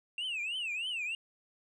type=tone with vibrato; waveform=sine; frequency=2707 Hz; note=E7; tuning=45 cents sharp; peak=-31 dBFS; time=0.18-1.15 s; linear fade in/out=2 ms; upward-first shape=triangle; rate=3.2 Hz; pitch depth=250 cents each way; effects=tanh soft clip ceiling -32 dBFS